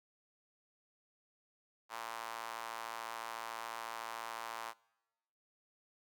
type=tone with high-pass filter; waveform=sawtooth; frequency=113.9 Hz; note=A#2; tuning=40 cents flat; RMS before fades=-44 dBFS; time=1.89-4.74 s; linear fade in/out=50 ms; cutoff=960 Hz; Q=2.4; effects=noise-tail reverb RT60 1.0 s tail -24 dB re dry